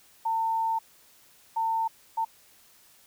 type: tone bursts at uneven times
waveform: sine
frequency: 900 Hz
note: A5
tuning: 39 cents sharp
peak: -24 dBFS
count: 3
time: 0.25-0.79 / 1.56-1.88 / 2.17-2.25 s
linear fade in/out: 10 ms
effects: white hiss -58 dBFS RMS until 3.06 s